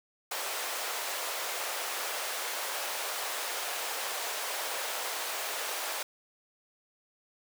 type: high-pass noise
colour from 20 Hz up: pink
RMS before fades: -35 dBFS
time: 0.31-6.03 s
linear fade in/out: 5 ms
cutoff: 520 Hz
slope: 24 dB/octave
effects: none